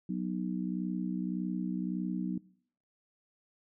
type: harmonic tone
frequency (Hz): 61.74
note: B1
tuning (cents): 0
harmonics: 3 / 4 / 5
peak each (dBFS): -33 / -37 / -39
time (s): 0.09-2.38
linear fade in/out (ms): 5
effects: noise-tail reverb RT60 0.6 s tail -22 dB re dry